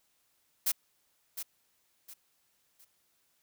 blue noise with echo, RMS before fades -28 dBFS, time 0.66-0.72 s, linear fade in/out 10 ms, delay 710 ms, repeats 3, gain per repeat -10 dB, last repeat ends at 2.85 s, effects white hiss -73 dBFS RMS until 3.42 s

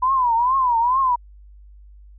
sine tone with vibrato, 991 Hz, B5, 6 cents sharp, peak -15 dBFS, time 0.02-1.16 s, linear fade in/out 10 ms, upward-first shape triangle, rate 2.3 Hz, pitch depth 170 cents each way, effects added 50 Hz sine -42 dBFS peak until 2.18 s

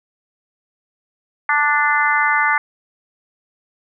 harmonic tone, 293.7 Hz, D4, in tune, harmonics 3 / 4 / 5 / 6 / 7, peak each -20 / -20 / -20 / -20 / -20 dBFS, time 1.49-2.58 s, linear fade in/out 2 ms, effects none

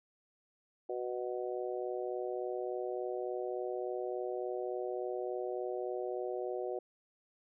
harmonic tone, 123.47 Hz, B2, in tune, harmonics 3 / 4 / 5 / 6, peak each -38 / -40 / -42 / -44 dBFS, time 0.89-6.79 s, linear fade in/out 5 ms, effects none

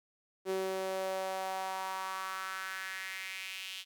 sawtooth tone with high-pass filter sweep, 189.6 Hz, F#3, 43 cents sharp, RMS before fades -38 dBFS, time 0.45-3.85 s, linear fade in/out 50 ms, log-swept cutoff 380 to 3100 Hz, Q 3.4, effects none

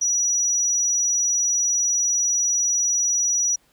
sine tone, 5840 Hz, F#8, 24 cents flat, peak -17 dBFS, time 0.01-3.56 s, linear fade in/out 10 ms, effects tanh soft clip ceiling -14 dBFS + pink hiss -61 dBFS RMS until 3.72 s

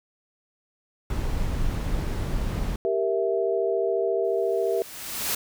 brown noise, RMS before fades -26 dBFS, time 1.1-2.76 s, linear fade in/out 2 ms
sine chord, E diminished, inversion first, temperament equal, 392 / 466.2 / 659.3 Hz, G4 / Bb4 / E5, 0 / 0 / 0 cents, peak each -25 / -26 / -27 dBFS, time 2.85-4.82 s, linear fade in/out 0 ms
white noise with exponential growth, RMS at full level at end -25 dBFS, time 4.24-5.35 s, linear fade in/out 5 ms, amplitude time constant 240 ms
effects none

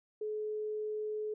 sine tone, 427 Hz, G#4, 48 cents sharp, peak -34 dBFS, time 0.21-1.34 s, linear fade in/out 5 ms, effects none

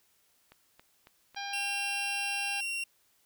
click train, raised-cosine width 0.3 ms, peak -36 dBFS, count 4, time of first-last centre 0.52-1.346 s, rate 3.63 Hz
harmonic tone, 801 Hz, G5, 37 cents sharp, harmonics 1 / 2 / 3 / 4 / 5 / 6 / 7, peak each -39 / -42 / -44 / -45 / -46 / -47 / -47 dBFS, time 1.36-2.61 s, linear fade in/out 10 ms
40% pulse tone, 2746 Hz, F7, 30 cents flat, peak -31 dBFS, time 1.53-2.84 s, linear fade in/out 5 ms
effects white hiss -69 dBFS RMS until 3.25 s

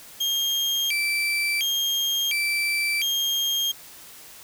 35% pulse tone with vibrato, 2741 Hz, F7, 33 cents flat, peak -20 dBFS, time 0.2-3.72 s, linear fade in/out 10 ms, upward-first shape square, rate 0.71 Hz, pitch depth 280 cents each way, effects white hiss -45 dBFS RMS until 4.43 s

